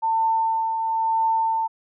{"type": "tone with tremolo", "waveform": "sine", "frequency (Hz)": 897, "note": "A5", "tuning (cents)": 33, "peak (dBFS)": -17, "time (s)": [0.02, 1.68], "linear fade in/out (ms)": 20, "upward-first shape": "triangle", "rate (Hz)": 1, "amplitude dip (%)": 45, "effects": []}